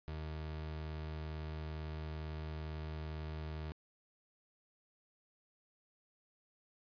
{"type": "tone", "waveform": "30% pulse", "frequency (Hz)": 77.78, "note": "D#2", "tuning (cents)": 0, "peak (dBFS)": -38, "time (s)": [0.08, 3.72], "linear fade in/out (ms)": 0, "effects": ["resampled to 11025 Hz"]}